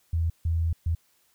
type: tone bursts at uneven times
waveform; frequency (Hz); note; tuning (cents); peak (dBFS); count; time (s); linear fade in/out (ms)
sine; 82.6; E2; +4; -22; 3; 0.13-0.3 / 0.45-0.73 / 0.86-0.95; 5
effects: white hiss -66 dBFS RMS until 1.34 s